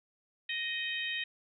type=harmonic tone with a mistuned harmonic; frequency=622.3 Hz; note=D#5; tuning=in tune; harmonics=3 / 4 / 5 / 6; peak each=-37 / -38 / -39 / -40 dBFS; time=0.49-1.24 s; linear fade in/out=5 ms; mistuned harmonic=4; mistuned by=+18 cents; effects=none